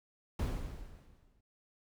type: noise with exponential decay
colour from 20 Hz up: brown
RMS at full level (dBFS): -31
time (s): 0.39-1.41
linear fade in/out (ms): 5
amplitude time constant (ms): 220
effects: none